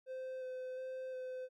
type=tone with vibrato; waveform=triangle; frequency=515 Hz; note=C5; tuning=28 cents flat; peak=-39 dBFS; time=0.06-1.49 s; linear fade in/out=50 ms; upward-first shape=square; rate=1.4 Hz; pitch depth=11 cents each way; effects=none